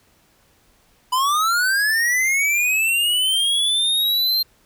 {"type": "linear sweep", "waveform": "square", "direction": "up", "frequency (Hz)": [987.8, 4186], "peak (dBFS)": -17, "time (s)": [1.12, 4.43], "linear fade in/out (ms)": 10, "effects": ["pink hiss -58 dBFS RMS until 4.65 s"]}